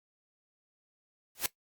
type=noise with exponential growth; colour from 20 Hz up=white; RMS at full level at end=-25 dBFS; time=1.35-1.46 s; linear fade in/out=2 ms; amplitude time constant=23 ms; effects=noise-tail reverb RT60 0.1 s tail -17 dB re dry + Opus 48 kbps